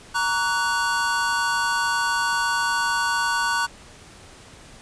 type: chord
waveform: square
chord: F# major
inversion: first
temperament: equal with one note detuned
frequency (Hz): 932.3 / 1134.6 / 1480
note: A#5 / C#6 / F#6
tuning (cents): 0 / +40 / 0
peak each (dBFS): -26 / -28 / -24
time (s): 0.14-3.67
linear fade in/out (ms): 20
effects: pink hiss -46 dBFS RMS until 4.81 s + resampled to 22050 Hz